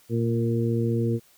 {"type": "harmonic tone with a mistuned harmonic", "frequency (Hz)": 115.8, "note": "A#2", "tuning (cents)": -11, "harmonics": [1, 2, 3, 4], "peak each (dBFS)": [-24, -27, -29, -30], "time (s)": [0.09, 1.2], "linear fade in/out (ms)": 50, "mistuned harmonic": 1, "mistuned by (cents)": 23, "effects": ["white hiss -58 dBFS RMS until 1.37 s"]}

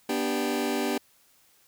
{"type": "chord", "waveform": "sawtooth", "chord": "G major", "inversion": "first", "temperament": "just", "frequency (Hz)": [245, 294, 392], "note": ["B3", "D4", "G4"], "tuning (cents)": [-14, 2, 0], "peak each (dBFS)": -26, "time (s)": [0.09, 0.98], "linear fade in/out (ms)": 5, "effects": ["white hiss -62 dBFS RMS until 1.67 s"]}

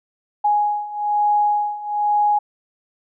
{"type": "beating tone pair", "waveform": "sine", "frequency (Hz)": [831, 832.1], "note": ["G#5", "G#5"], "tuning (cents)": [1, 3], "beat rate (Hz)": 1.1, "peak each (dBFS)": [-21, -18], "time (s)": [0.44, 2.39], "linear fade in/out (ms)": 10, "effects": []}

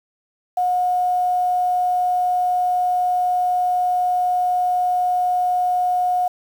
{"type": "tone with quantisation", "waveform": "sine", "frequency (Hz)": 724, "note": "F#5", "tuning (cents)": -38, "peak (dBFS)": -16, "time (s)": [0.57, 6.28], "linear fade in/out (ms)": 5, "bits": 7, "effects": []}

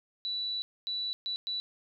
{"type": "tone bursts at uneven times", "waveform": "sine", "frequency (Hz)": 3951, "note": "B7", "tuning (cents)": 0, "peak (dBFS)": -31, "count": 4, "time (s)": [[0.25, 0.62], [0.87, 1.13], [1.26, 1.36], [1.47, 1.6]], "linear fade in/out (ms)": 0, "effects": []}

